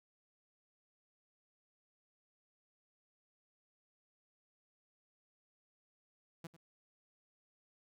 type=tone with echo; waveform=sawtooth; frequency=166.3 Hz; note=E3; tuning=16 cents sharp; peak=-40 dBFS; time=6.44-6.47 s; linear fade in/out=5 ms; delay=96 ms; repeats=1; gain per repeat=-15 dB; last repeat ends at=6.566 s; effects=none